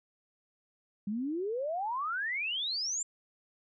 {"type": "exponential sweep", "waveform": "sine", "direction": "up", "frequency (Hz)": [196, 7459], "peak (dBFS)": -31, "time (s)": [1.07, 3.03], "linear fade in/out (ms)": 5, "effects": []}